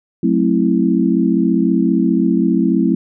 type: chord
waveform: sine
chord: F# half-diminished seventh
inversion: none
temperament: equal with one note detuned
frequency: 185 / 220 / 265.7 / 329.6 Hz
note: F#3 / A3 / C4 / E4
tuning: 0 / 0 / +27 / 0 cents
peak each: -17 dBFS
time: 0.23-2.95 s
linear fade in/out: 5 ms
effects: none